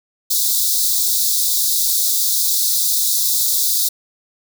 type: high-pass noise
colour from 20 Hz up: white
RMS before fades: -17 dBFS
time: 0.3-3.89 s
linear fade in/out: 10 ms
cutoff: 3600 Hz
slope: 96 dB/octave
effects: none